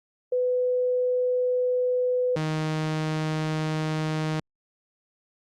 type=tone pair in turn; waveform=sine / sawtooth; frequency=499.7 / 156.08 Hz; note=B4 / D#3; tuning=+20 / +6 cents; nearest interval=octave + minor sixth; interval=2014 cents; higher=first; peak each=-21 dBFS; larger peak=neither; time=0.32-2.36 / 2.36-4.4 s; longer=neither; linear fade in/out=5 ms; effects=low-pass 6000 Hz 12 dB/octave + Opus 48 kbps